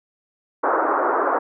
white band-pass noise, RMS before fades -20 dBFS, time 0.63-1.39 s, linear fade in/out 10 ms, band 300 to 1400 Hz, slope 48 dB/octave, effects none

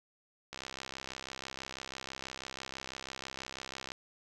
click train, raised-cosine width 0.2 ms, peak -23 dBFS, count 225, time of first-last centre 0.53-3.919 s, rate 66.1 Hz, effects none

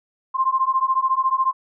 sine beating tone pair, 1046.5 / 1060.5 Hz, C6 / C6, 0 / +23 cents, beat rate 14 Hz, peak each -20 dBFS, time 0.34-1.53 s, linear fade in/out 20 ms, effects none

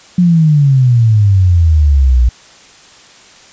sine exponential sweep, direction down, 181.6 to 58.27 Hz, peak -5 dBFS, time 0.18-2.29 s, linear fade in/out 5 ms, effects white hiss -40 dBFS RMS until 3.52 s + resampled to 16000 Hz

